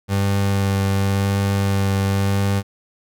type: tone with vibrato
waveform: 30% pulse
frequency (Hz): 98.5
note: G2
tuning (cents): +9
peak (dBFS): -14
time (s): 0.08-2.63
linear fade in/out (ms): 50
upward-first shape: sine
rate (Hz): 0.93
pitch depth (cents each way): 13
effects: none